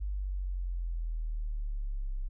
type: exponential sweep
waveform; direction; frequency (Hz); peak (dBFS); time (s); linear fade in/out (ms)
sine; down; 50.4 to 32.32; -31; 0-2.29; 20
effects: none